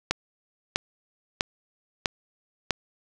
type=click train; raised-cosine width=0.2 ms; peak=-5 dBFS; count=5; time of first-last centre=0.11-2.707 s; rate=1.54 Hz; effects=none